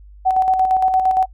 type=tone with tremolo; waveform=sine; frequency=753 Hz; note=F#5; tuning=30 cents sharp; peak=-11 dBFS; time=0.25-1.26 s; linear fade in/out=20 ms; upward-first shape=square; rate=8.7 Hz; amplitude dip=45%; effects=noise-tail reverb RT60 0.1 s tail -25 dB re dry + added 50 Hz sine -39 dBFS peak until 1.33 s